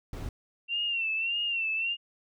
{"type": "noise", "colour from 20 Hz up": "brown", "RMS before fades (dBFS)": -36, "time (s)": [0.13, 0.29], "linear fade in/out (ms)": 2}
{"type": "tone with vibrato", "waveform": "sine", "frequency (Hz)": 2732, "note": "F7", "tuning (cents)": -39, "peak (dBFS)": -27, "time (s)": [0.68, 1.97], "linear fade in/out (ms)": 50, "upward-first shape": "sine", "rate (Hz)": 1.7, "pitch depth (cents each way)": 75}
{"effects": []}